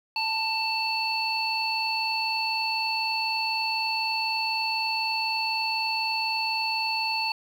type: harmonic tone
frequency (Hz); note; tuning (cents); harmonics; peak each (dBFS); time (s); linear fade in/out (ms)
888; A5; +16; 1 / 3 / 5; -29 / -29 / -29; 0.16-7.32; 2
effects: 8-bit